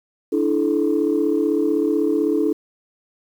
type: chord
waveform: sine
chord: D suspended second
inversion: none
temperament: equal with one note detuned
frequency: 293.7 / 329.6 / 432.2 Hz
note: D4 / E4 / A4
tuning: 0 / 0 / -31 cents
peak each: -20 dBFS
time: 0.32-2.53 s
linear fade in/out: 10 ms
effects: tanh soft clip ceiling -9 dBFS + 8-bit